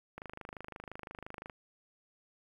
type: click train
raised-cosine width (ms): 0.5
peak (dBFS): -28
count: 35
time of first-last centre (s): 0.18-1.498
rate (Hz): 25.8
effects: 10-bit